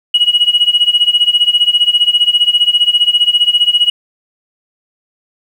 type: tone with tremolo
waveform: sine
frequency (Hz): 2908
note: F#7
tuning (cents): -31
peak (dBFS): -3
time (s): 0.14-3.9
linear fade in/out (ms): 5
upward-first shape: sine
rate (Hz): 15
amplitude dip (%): 90
effects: tanh soft clip ceiling -2 dBFS + 7-bit